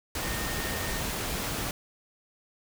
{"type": "tone in noise", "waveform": "sine", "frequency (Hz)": 1835, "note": "A#6", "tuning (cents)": -28, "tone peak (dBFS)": -39, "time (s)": [0.22, 1.01], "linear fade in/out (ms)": 2, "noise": "pink", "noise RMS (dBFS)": -32, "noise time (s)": [0.15, 1.71], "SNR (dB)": -10, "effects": []}